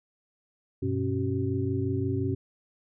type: tone cluster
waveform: sine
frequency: 97.3 / 123 / 273.8 / 379.2 Hz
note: G2 / B2 / C#4 / F#4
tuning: -12 / -7 / -21 / +43 cents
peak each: -30 / -31 / -31 / -32 dBFS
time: 0.82-2.35 s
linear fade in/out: 10 ms
effects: none